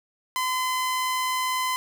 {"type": "tone", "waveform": "sawtooth", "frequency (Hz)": 1022, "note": "C6", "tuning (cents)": -41, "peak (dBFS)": -20, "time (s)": [0.36, 1.76], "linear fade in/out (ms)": 0, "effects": []}